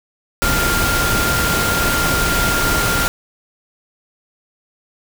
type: tone in noise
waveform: sine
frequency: 1396.9 Hz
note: F6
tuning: in tune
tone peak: -19 dBFS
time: 0.42-3.08 s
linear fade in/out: 0 ms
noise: pink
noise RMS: -18 dBFS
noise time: 0.42-3.08 s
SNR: -4 dB
effects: none